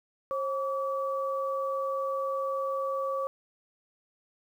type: tone pair together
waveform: sine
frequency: 538 / 1146.3 Hz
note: C5 / D6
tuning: +48 / -42 cents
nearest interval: octave + minor second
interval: 1310 cents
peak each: -30 / -32 dBFS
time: 0.31-3.27 s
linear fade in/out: 0 ms
effects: 10-bit